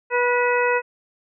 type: harmonic tone with a mistuned harmonic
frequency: 488.3 Hz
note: B4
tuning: 20 cents flat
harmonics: 1 / 2 / 3 / 4 / 5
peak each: -20 / -23 / -25 / -26 / -27 dBFS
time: 0.1-0.82 s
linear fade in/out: 50 ms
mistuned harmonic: 5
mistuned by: +72 cents
effects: none